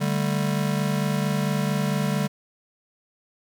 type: chord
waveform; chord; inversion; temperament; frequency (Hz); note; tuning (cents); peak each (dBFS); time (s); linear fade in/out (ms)
square; D suspended fourth; none; just; 146.83 / 195.78 / 220.2; D3 / G3 / A3; 0 / -2 / +2; -26 / -26 / -31; 0-2.28; 20
effects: none